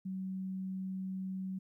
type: tone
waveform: sine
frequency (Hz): 188.9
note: F#3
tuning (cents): +36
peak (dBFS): -36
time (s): 0.05-1.59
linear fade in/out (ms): 10
effects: 13-bit